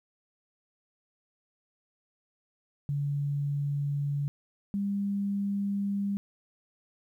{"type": "tone pair in turn", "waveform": "sine", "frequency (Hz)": [142.9, 200.1], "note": ["D3", "G3"], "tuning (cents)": [-47, 36], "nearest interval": "tritone", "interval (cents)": 583, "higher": "second", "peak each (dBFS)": -27, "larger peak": "neither", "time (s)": [[2.89, 4.28], [4.74, 6.17]], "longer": "second", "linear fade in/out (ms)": 0, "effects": ["11-bit"]}